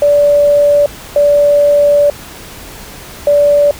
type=tone bursts at uneven times; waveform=sine; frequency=580 Hz; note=D5; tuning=22 cents flat; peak=-5 dBFS; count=3; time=0.02-0.86 / 1.16-2.1 / 3.27-3.71 s; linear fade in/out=2 ms; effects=pink hiss -31 dBFS RMS until 3.79 s